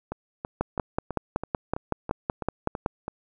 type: two click trains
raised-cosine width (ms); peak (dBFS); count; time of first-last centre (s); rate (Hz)
1; -10 / -17; 13 / 10; 0.61-2.861 / 0.12-3.081; 5.33 / 3.04
effects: none